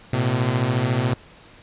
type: beating tone pair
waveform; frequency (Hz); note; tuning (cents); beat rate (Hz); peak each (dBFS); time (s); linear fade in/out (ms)
sawtooth; 113.3 / 127.3; A#2 / C3; -49 / -47; 14; -19 / -17; 0.13-1.14; 5
effects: pink hiss -48 dBFS RMS until 1.62 s + resampled to 8000 Hz